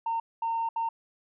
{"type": "tone bursts at uneven times", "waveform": "sine", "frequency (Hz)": 914, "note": "A#5", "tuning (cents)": -34, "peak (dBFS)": -25, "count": 3, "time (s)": [[0.06, 0.2], [0.42, 0.69], [0.76, 0.89]], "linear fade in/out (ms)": 5, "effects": ["tanh soft clip ceiling -23 dBFS"]}